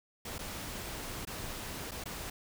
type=noise with dropouts; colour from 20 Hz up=pink; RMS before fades=-41 dBFS; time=0.25-2.3 s; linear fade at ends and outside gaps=5 ms; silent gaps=0.383-0.39 / 1.252-1.271 / 1.911-1.916 / 2.04-2.056 s; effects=none